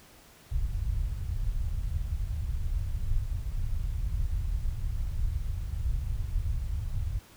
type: low-pass noise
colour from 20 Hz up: pink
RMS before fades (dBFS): -30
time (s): 0.51-7.19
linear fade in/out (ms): 10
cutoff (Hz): 100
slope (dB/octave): 24
effects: pink hiss -55 dBFS RMS until 7.36 s